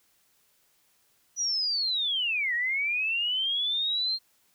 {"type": "linear two-way sweep", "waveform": "sine", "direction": "down then up", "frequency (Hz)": [5920, 1864.7, 4223], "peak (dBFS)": -25, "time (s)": [1.36, 4.19], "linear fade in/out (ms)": 50, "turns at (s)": 2.54, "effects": ["white hiss -67 dBFS RMS until 4.54 s"]}